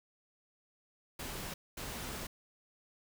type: noise bursts at uneven times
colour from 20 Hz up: pink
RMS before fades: -42 dBFS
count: 2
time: 1.19-1.54 / 1.77-2.27 s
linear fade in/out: 5 ms
effects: none